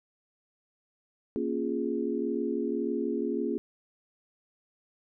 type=chord; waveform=sine; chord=Bb minor seventh; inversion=none; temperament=equal with one note detuned; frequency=235.4 / 277.2 / 349.2 / 415.3 Hz; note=Bb3 / Db4 / F4 / Ab4; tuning=+17 / 0 / 0 / 0 cents; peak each=-33 dBFS; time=1.36-3.58 s; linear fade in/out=0 ms; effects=none